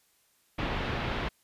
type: low-pass noise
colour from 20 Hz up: pink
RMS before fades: -32 dBFS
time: 0.58-1.29 s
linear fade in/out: 10 ms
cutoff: 3400 Hz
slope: 24 dB/octave
effects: white hiss -68 dBFS RMS until 1.43 s + resampled to 32000 Hz